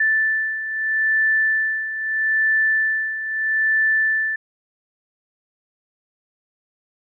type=beating tone pair; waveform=sine; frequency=1760 / 1760.78 Hz; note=A6 / A6; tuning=0 / +1 cents; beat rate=0.78 Hz; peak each=-24 / -18 dBFS; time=0-4.36 s; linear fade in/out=5 ms; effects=none

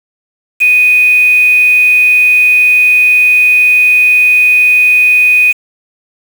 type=tone with quantisation; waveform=sine; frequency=2489 Hz; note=D#7; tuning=in tune; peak=-4 dBFS; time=0.6-5.53 s; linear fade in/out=20 ms; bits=4; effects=none

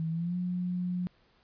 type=tone with pitch glide; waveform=sine; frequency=161.7 to 179.42 Hz; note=E3 to F3; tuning=-33 to +47 cents; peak=-29 dBFS; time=0-1.07 s; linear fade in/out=0 ms; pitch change=+180 cents; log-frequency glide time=0.1-0.36 s; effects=pink hiss -66 dBFS RMS until 1.43 s + resampled to 11025 Hz

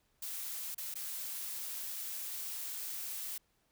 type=noise with dropouts; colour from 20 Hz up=blue; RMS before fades=-41 dBFS; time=0.22-3.38 s; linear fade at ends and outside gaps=5 ms; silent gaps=0.747-0.779 / 0.941-0.954 s; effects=pink hiss -75 dBFS RMS until 3.71 s

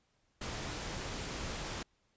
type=noise; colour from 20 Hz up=pink; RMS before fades=-40 dBFS; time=0.41-1.83 s; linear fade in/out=5 ms; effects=pink hiss -75 dBFS RMS until 2.16 s + resampled to 16000 Hz

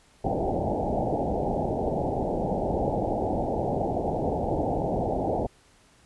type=low-pass noise; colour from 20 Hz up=white; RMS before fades=-27 dBFS; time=0.24-5.47 s; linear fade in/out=10 ms; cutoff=840 Hz; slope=96 dB/octave; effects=pink hiss -59 dBFS RMS until 6.05 s + resampled to 24000 Hz

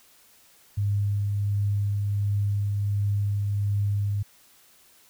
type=tone with tremolo; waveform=sine; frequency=101.6 Hz; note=G#2; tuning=38 cents flat; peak=-21 dBFS; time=0.77-4.23 s; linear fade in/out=10 ms; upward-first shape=triangle; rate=1.4 Hz; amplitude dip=25%; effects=white hiss -57 dBFS RMS until 5.09 s

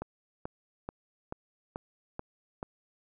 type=click train; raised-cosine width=1 ms; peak=-22 dBFS; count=7; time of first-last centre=0.02-2.629 s; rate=2.3 Hz; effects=none

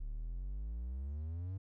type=exponential sweep; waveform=triangle; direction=up; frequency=34.65 to 97.5 Hz; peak=-36 dBFS; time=0-1.58 s; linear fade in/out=10 ms; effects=none

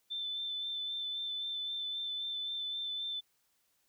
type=tone with vibrato; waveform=sine; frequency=3536 Hz; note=A7; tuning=8 cents sharp; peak=-35 dBFS; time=0.1-3.21 s; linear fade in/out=20 ms; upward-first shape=sine; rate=3.8 Hz; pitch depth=17 cents each way; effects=white hiss -75 dBFS RMS until 3.88 s

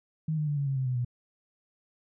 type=tone with pitch steps; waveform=sine; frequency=157.2 / 151.67 / 146.33 / 141.19 / 136.22 / 131.43 / 126.8 / 122.34 Hz; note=D#3 / D#3 / D3 / C#3 / C#3 / C3 / B2 / B2; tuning=+18 / -44 / -6 / +32 / -30 / +8 / +46 / -16 cents; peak=-26 dBFS; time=0.28-1.048 s; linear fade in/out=5 ms; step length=96 ms; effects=none

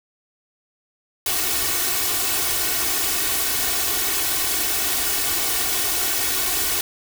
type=noise with comb filter; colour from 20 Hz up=white; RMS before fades=-22 dBFS; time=1.26-6.81 s; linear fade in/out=2 ms; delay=2.7 ms; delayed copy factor=+0.9; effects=none

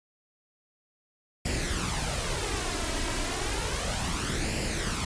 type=noise with flanger; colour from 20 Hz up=pink; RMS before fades=-30 dBFS; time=1.45-5.05 s; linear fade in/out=5 ms; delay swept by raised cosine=0.4 to 3.1 ms; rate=0.32 Hz; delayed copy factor=+0.55; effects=resampled to 22050 Hz

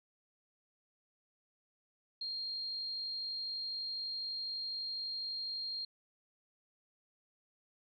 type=tone; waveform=sine; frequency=4216 Hz; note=C8; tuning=12 cents sharp; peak=-37 dBFS; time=2.21-5.85 s; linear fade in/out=5 ms; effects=none

